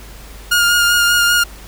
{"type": "tone with vibrato", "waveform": "sawtooth", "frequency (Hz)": 1419, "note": "F6", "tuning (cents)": 27, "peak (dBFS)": -7, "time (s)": [0.51, 1.44], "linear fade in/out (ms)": 10, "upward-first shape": "sine", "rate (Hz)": 5.1, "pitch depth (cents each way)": 19, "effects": ["added 50 Hz sine -35 dBFS peak until 1.67 s", "pink hiss -39 dBFS RMS until 1.67 s"]}